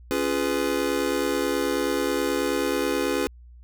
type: chord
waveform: square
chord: C# dominant seventh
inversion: none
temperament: just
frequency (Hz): 277.2 / 346.5 / 415.8 / 498.9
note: C#4 / E#4 / G#4 / B4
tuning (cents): 0 / -14 / +2 / +17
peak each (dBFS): -29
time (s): 0.11-3.27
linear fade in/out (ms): 0
effects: added 60 Hz sine -44 dBFS peak until 3.63 s